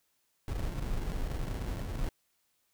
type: noise with sample-and-hold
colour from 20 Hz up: brown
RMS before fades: -34 dBFS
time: 0.48-2.09 s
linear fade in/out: 2 ms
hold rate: 1225 Hz
effects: white hiss -75 dBFS RMS until 2.73 s